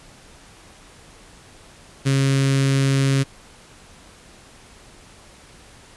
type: tone with notch filter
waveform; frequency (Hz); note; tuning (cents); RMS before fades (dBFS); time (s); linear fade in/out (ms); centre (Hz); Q
sawtooth; 136.1; C#3; -31; -18; 2.05-3.24; 20; 800; 0.64
effects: pink hiss -47 dBFS RMS until 5.96 s + resampled to 24000 Hz